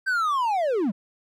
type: linear sweep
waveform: triangle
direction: down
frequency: 1578 to 174.61 Hz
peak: -19 dBFS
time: 0.06-0.92 s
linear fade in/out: 20 ms
effects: none